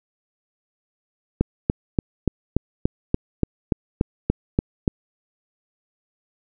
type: click train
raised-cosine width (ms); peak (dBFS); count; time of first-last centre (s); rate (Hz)
3; -4; 13; 1.41-4.878; 3.46
effects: none